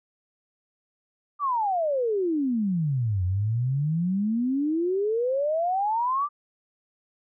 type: exponential two-way sweep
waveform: sine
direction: down then up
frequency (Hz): 1200 to 88.6 to 1200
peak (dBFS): -22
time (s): 1.39-6.29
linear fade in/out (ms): 50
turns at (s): 3.24
effects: none